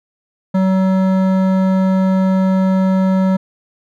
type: tone with hard clipping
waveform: sine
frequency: 189 Hz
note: F#3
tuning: 37 cents sharp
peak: -13 dBFS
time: 0.54-3.37 s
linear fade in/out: 10 ms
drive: 13 dB
effects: none